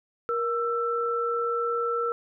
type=tone pair together; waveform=sine; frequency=470.9 / 1331.9 Hz; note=A#4 / E6; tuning=+18 / +17 cents; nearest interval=octave + tritone; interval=1799 cents; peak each=-27 / -27 dBFS; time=0.29-2.12 s; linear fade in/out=0 ms; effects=none